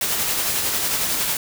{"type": "noise with tremolo", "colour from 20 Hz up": "white", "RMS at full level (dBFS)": -21, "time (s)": [0.01, 1.37], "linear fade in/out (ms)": 2, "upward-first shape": "sine", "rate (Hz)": 11, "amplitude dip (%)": 30, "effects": []}